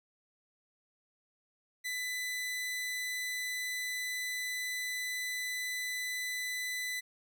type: tone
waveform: sawtooth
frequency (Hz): 1998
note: B6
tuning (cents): +20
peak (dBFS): -31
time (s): 1.84-7.01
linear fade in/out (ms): 20
effects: none